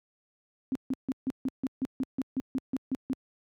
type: tone bursts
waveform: sine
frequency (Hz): 262.7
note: C4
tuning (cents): +7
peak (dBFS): -26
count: 14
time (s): 0.72-3.132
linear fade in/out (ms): 0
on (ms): 33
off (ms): 150
effects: high-pass 80 Hz 12 dB/octave